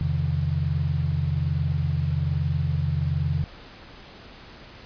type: tone cluster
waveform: sine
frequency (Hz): 85.4 / 132.7 / 153.9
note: F2 / C3 / D#3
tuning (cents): -38 / +25 / -19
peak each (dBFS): -26 / -26 / -26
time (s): 0.01-3.44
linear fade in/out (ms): 0
effects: pink hiss -45 dBFS RMS until 4.85 s + resampled to 11025 Hz